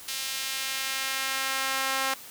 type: tone with high-pass filter sweep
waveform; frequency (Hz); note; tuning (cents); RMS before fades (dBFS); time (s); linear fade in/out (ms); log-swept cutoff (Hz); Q
sawtooth; 267; C4; +35; -30; 0.08-2.14; 5; 3500 to 990; 0.87
effects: white hiss -45 dBFS RMS until 2.3 s